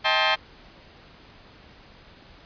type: chord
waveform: 15% pulse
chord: A half-diminished seventh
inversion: second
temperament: just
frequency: 633.6 / 792 / 880 / 1056 Hz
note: Eb5 / G5 / A5 / C6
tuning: +31 / +18 / 0 / +16 cents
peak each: -19 dBFS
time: 0.04-0.36 s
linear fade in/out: 20 ms
effects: pink hiss -50 dBFS RMS until 2.45 s + resampled to 11025 Hz